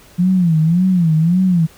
sine tone with vibrato, 171.4 Hz, F3, 32 cents flat, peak -10 dBFS, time 0.18-1.67 s, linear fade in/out 20 ms, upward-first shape sine, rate 1.8 Hz, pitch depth 160 cents each way, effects pink hiss -45 dBFS RMS until 1.77 s

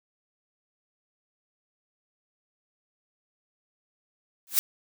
blue noise with exponential growth, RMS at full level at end -17 dBFS, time 4.47-4.59 s, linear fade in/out 0 ms, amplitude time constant 24 ms, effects none

